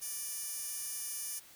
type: tone with high-pass filter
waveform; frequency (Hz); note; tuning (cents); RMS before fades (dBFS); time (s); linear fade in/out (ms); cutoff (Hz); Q
15% pulse; 589; D5; +5; -40; 0.01-1.4; 20; 8400; 1.1
effects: white hiss -57 dBFS RMS until 1.55 s